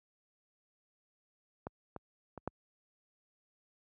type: clicks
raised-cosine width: 1 ms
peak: -25 / -28 / -30 / -21 dBFS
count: 4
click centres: 1.669 / 1.963 / 2.377 / 2.476 s
effects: high-pass 60 Hz 12 dB/octave